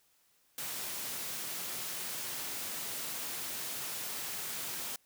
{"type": "high-pass noise", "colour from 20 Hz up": "white", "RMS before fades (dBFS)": -39, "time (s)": [0.58, 4.96], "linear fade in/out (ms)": 2, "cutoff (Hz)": 100, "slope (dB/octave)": 96, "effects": ["white hiss -70 dBFS RMS until 5.05 s"]}